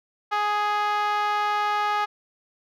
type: tone with band-pass filter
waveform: 5% pulse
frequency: 416.3 Hz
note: G#4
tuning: 4 cents sharp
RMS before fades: -24 dBFS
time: 0.31-2.06 s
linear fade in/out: 20 ms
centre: 1000 Hz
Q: 4.6
effects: none